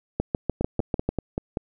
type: two click trains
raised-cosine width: 2 ms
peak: -9 / -12 dBFS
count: 7 / 6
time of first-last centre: 0.2-1.09 / 0.61-1.572 s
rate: 6.74 / 5.2 Hz
effects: none